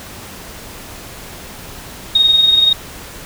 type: tone with amplitude modulation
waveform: sine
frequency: 3729 Hz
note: A#7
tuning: in tune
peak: -6 dBFS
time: 2.15-2.73 s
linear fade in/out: 5 ms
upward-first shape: sine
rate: 21.2 Hz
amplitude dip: 50%
effects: pink hiss -33 dBFS RMS until 3.25 s